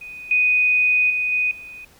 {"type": "tone with level steps", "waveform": "sine", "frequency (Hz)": 2489, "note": "D#7", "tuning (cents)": 0, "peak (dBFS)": [-33, -14, -19, -17, -35], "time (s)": [0.01, 1.85], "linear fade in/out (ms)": 5, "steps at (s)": [0.31, 1.1, 1.32, 1.51], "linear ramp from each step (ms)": 2, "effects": ["pink hiss -52 dBFS RMS until 1.99 s"]}